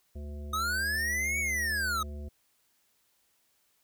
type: harmonic tone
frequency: 73 Hz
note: D2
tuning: 10 cents flat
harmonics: 1 / 3 / 5 / 7 / 9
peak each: -37 / -47 / -51 / -54 / -56 dBFS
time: 0.15-2.29 s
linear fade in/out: 10 ms
type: linear two-way sweep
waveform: square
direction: up then down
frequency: 1245 to 2263 to 1245 Hz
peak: -29 dBFS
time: 0.53-2.03 s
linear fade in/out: 5 ms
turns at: 1.39 s
effects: white hiss -71 dBFS RMS until 3.83 s